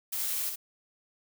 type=noise with echo; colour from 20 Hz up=blue; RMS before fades=-33 dBFS; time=0.12-0.5 s; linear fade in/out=10 ms; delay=60 ms; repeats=1; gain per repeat=-4 dB; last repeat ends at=0.56 s; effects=none